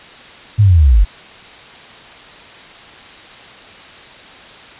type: linear sweep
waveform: sine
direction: down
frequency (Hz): 110 to 43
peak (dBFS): -5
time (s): 0.58-1.05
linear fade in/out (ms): 20
effects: white hiss -37 dBFS RMS until 4.79 s + resampled to 8000 Hz